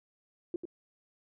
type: tone with echo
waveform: sine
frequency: 346.9 Hz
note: F4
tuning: 12 cents flat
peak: -30 dBFS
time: 0.54-0.56 s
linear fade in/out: 2 ms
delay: 94 ms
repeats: 1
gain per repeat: -6 dB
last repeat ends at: 0.654 s
effects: none